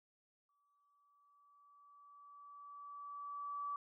sine tone with exponential growth, 1151 Hz, D6, 35 cents flat, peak -38 dBFS, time 0.49-3.76 s, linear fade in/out 2 ms, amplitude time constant 710 ms, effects none

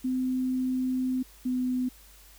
sine tone pair in turn, 256.7 / 252.7 Hz, C4 / B3, -33 / +40 cents, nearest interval unison, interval 27 cents, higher first, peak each -25 dBFS, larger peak neither, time 0.04-1.23 / 1.45-1.89 s, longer first, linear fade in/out 10 ms, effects added 50 Hz sine -54 dBFS peak until 2.38 s + white hiss -55 dBFS RMS until 2.38 s

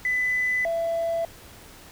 triangle tone pair in turn, 2001 / 667.8 Hz, B6 / E5, +22 / +22 cents, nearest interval octave + perfect fifth, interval 1900 cents, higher first, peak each -18 / -20 dBFS, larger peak first, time 0.05-0.65 / 0.65-1.25 s, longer neither, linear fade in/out 2 ms, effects tanh soft clip ceiling -19 dBFS + pink hiss -47 dBFS RMS until 1.91 s

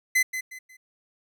45% pulse tone with echo, 2035 Hz, C7, 49 cents flat, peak -18 dBFS, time 0.15-0.23 s, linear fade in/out 10 ms, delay 180 ms, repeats 3, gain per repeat -10 dB, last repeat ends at 0.77 s, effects none

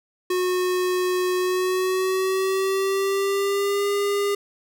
square tone with pitch glide, 364.5 to 404.4 Hz, F#4 to G#4, -26 to -46 cents, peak -21 dBFS, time 0.3-4.35 s, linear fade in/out 5 ms, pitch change +180 cents, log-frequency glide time 1.36-3.87 s, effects none

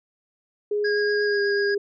sine tone with pitch glide, 415.3 to 404.4 Hz, G#4 to G#4, 0 to -46 cents, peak -21 dBFS, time 0.71-1.78 s, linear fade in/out 5 ms, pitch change -46 cents, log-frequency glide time 1.26-1.4 s
square tone with vibrato, 1639 Hz, G#6, 23 cents flat, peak -25 dBFS, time 0.84-1.75 s, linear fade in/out 10 ms, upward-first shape sine, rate 8.2 Hz, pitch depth 12 cents each way
effects resampled to 16000 Hz

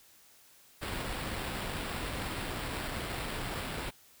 pink noise with sample-and-hold, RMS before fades -37 dBFS, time 0.81-3.91 s, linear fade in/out 20 ms, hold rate 6300 Hz, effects white hiss -60 dBFS RMS until 4.2 s

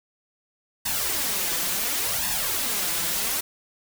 white noise with flanger, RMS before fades -26 dBFS, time 0.85-3.41 s, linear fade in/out 10 ms, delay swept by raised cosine 1.1 to 6 ms, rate 0.7 Hz, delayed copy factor +0.7, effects none

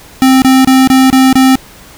square tone bursts, 262.4 Hz, C4, 5 cents sharp, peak -4 dBFS, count 6, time 0.22-1.555 s, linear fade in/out 0 ms, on 200 ms, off 27 ms, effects pink hiss -36 dBFS RMS until 1.97 s

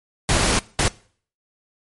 pink noise bursts at uneven times, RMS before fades -18 dBFS, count 2, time 0.29-0.59 / 0.79-0.88 s, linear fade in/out 0 ms, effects noise-tail reverb RT60 0.5 s tail -22 dB re dry + MP3 48 kbps

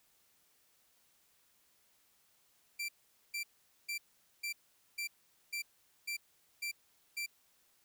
sawtooth tone bursts, 2351 Hz, D7, 1 cent sharp, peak -33 dBFS, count 9, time 2.79-7.263 s, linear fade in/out 10 ms, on 97 ms, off 450 ms, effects white hiss -71 dBFS RMS until 7.84 s

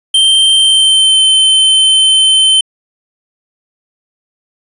square tone with pitch glide, 3136 to 3084 Hz, G7 to G7, 0 to -29 cents, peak -6 dBFS, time 0.14-2.61 s, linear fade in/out 5 ms, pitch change -29 cents, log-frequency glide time 0.55-1.22 s, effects resampled to 24000 Hz

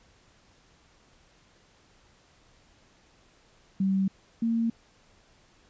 sine tone pair in turn, 192.7 / 229.2 Hz, G3 / A#3, -29 / -29 cents, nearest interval minor third, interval 300 cents, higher second, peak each -22 / -23 dBFS, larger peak first, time 3.8-4.08 / 4.42-4.7 s, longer neither, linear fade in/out 5 ms, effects pink hiss -61 dBFS RMS until 5.69 s + resampled to 16000 Hz

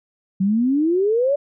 sine exponential sweep, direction up, 184.9 to 587.3 Hz, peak -15 dBFS, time 0.4-1.36 s, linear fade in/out 10 ms, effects none

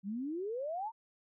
sine exponential sweep, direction up, 186.6 to 940 Hz, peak -35 dBFS, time 0.03-0.92 s, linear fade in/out 50 ms, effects none

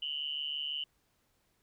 sine tone with amplitude modulation, 2960 Hz, F#7, in tune, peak -30 dBFS, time 0.02-0.84 s, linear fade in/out 5 ms, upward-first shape sine, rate 146 Hz, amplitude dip 90%, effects pink hiss -74 dBFS RMS until 1.62 s

